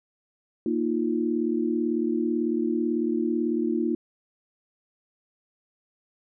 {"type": "chord", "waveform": "sine", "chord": "Bb suspended fourth", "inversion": "none", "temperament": "equal", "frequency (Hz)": [233.1, 311.1, 349.2], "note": ["Bb3", "Eb4", "F4"], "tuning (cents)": [0, 0, 0], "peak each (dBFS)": -27, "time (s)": [0.66, 3.95], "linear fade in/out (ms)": 2, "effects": []}